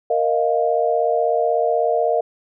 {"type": "chord", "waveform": "sine", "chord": "Bb suspended fourth", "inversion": "none", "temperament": "equal", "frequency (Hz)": [466.2, 622.3, 698.5], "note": ["Bb4", "Eb5", "F5"], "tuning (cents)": [0, 0, 0], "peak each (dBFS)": -20, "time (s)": [0.1, 2.21], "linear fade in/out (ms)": 5, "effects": []}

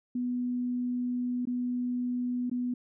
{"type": "tone with dropouts", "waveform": "sine", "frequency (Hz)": 246.7, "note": "B3", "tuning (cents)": -2, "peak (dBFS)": -28, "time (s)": [0.15, 2.74], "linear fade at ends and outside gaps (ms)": 5, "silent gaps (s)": [[1.454, 1.471], [2.498, 2.513]], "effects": []}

